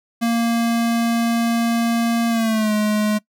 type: tone with pitch glide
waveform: square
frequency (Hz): 232.2 to 211.7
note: A#3 to G#3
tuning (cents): -7 to +33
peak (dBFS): -17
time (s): 0.21-3.19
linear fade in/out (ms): 20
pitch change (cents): -160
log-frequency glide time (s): 2.29-2.73
effects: noise-tail reverb RT60 0.1 s tail -22 dB re dry